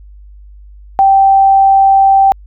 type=tone; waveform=sine; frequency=780 Hz; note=G5; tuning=9 cents flat; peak=-4 dBFS; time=0.99-2.32 s; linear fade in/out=0 ms; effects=added 50 Hz sine -33 dBFS peak until 2.46 s